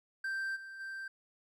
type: tone with level steps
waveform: triangle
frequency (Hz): 1568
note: G6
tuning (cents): 0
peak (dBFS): -32 / -43 / -38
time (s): 0.24-1.08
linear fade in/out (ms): 5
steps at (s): 0.55 / 0.79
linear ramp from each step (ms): 20
effects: none